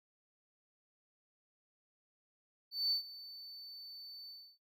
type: tone with ADSR envelope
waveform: triangle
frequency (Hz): 4521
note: C#8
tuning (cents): +33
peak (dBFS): -27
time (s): 2.71-4.58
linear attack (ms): 200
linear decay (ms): 110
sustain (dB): -20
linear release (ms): 290
effects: noise-tail reverb RT60 0.1 s tail -19 dB re dry + tanh soft clip ceiling -27 dBFS